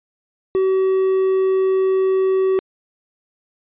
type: tone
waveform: triangle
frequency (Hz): 380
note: F#4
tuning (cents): +46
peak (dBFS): -12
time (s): 0.55-2.59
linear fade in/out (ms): 0
effects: resampled to 8000 Hz